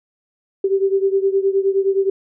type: beating tone pair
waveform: sine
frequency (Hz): 387.1 / 396.7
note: G4 / G4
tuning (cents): -22 / +21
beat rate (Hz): 9.6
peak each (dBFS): -16 / -19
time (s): 0.64-2.1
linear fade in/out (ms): 5
effects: none